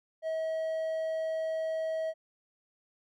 triangle tone, 641 Hz, E5, 49 cents flat, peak -28 dBFS, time 0.22-2.14 s, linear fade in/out 50 ms, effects none

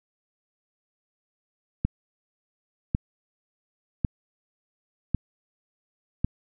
click train, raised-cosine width 5 ms, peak -10 dBFS, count 5, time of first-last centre 1.85-6.246 s, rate 0.91 Hz, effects none

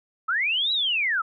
sine linear two-way sweep, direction up then down, 1244.5 to 3951 to 1244.5 Hz, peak -21 dBFS, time 0.28-1.22 s, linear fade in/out 10 ms, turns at 0.72 s, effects none

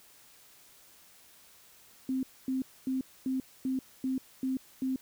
sine tone bursts, 261.6 Hz, C4, in tune, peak -28 dBFS, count 8, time 2.09-4.96 s, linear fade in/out 2 ms, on 140 ms, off 250 ms, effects white hiss -58 dBFS RMS until 5.01 s

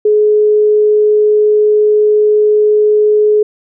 sine tone, 422.8 Hz, G#4, 31 cents sharp, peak -6 dBFS, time 0.05-3.43 s, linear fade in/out 5 ms, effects none

